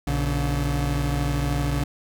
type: tone pair together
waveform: 30% pulse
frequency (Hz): 59.77 / 142.9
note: A#1 / D3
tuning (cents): +44 / -47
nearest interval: octave + minor third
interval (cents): 1509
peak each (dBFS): -22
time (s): 0.07-1.84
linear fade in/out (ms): 5
effects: none